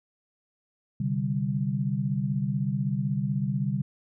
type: chord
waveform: sine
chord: C suspended second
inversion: none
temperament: equal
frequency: 130.81 / 146.83 / 196 Hz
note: C3 / D3 / G3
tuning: 0 / 0 / 0 cents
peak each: -29 dBFS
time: 1-3.82 s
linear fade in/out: 5 ms
effects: none